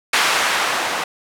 violet noise with low-pass filter sweep, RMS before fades -19 dBFS, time 0.13-1.04 s, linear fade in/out 5 ms, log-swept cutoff 1500 to 850 Hz, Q 0.79, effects none

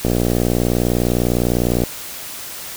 click train, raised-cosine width 2 ms, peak -4 dBFS, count 108, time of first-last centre 0.05-1.836 s, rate 59.9 Hz, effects white hiss -31 dBFS RMS until 2.76 s

